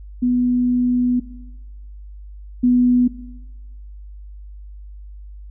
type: tone pair in turn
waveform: sine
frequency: 246.9 / 246.9 Hz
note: B3 / B3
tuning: 0 / 0 cents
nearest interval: unison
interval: 0 cents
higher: neither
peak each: -14 / -11 dBFS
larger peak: second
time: 0.22-1.2 / 2.63-3.08 s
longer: first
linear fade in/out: 10 ms
effects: noise-tail reverb RT60 1.0 s tail -17 dB re dry + added 50 Hz sine -34 dBFS peak until 5.5 s